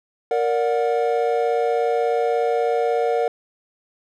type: chord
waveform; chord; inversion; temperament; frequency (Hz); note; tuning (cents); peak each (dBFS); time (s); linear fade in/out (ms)
triangle; Bb augmented; none; just; 466.2 / 582.7 / 728.4; Bb4 / D5 / F#5; 0 / -14 / -27; -18 / -23 / -21; 0.31-3.28; 2
effects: none